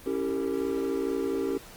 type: chord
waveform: triangle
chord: C# diminished seventh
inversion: none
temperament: equal with one note detuned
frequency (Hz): 277.2 / 329.6 / 392 / 456.3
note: C#4 / E4 / G4 / Bb4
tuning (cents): 0 / 0 / 0 / -37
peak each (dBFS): -30 / -33 / -28 / -31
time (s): 0.06-1.58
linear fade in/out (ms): 5
effects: pink hiss -48 dBFS RMS until 1.76 s + Opus 24 kbps